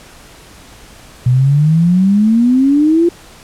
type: exponential sweep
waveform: sine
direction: up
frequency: 121.7 to 349.2 Hz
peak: -7 dBFS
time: 1.26-3.09 s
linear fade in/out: 5 ms
effects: pink hiss -39 dBFS RMS until 3.43 s + low-pass 11000 Hz 12 dB/octave